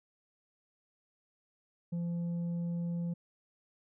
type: tone with tanh clipping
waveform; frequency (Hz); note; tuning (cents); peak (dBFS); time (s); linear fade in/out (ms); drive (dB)
sine; 171.4; F3; -32; -33; 1.92-3.14; 10; 4
effects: none